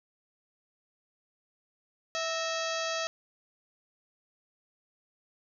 harmonic tone with a mistuned harmonic, 654 Hz, E5, 14 cents flat, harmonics 1 / 2 / 3 / 4 / 5 / 6 / 7 / 8 / 9 / 10, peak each -34 / -37 / -39 / -40 / -41 / -42 / -42 / -43 / -44 / -44 dBFS, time 2.15-3.07 s, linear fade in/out 0 ms, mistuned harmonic 3, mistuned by -96 cents, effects none

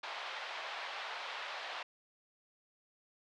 pink band-pass noise, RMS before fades -43 dBFS, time 0.03-1.83 s, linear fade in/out 5 ms, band 660 to 4000 Hz, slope 24 dB/octave, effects none

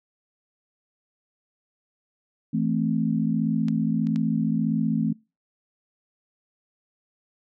sine chord, A minor, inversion second, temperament equal, 164.81 / 220 / 261.6 Hz, E3 / A3 / C4, 0 / 0 / 0 cents, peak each -26 / -24 / -27 dBFS, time 2.53-5.13 s, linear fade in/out 10 ms
clicks, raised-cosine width 0.2 ms, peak -22 / -29 / -23 dBFS, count 3, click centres 3.684 / 4.07 / 4.16 s
effects noise-tail reverb RT60 0.3 s tail -26 dB re dry

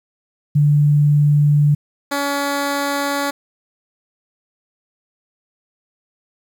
sine / 10% pulse tone pair in turn, 146.83 / 282.8 Hz, D3 / C#4, 0 / +35 cents, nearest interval major seventh, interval 1135 cents, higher second, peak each -10 dBFS, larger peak neither, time 0.55-1.75 / 2.11-3.31 s, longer neither, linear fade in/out 10 ms, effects 8-bit

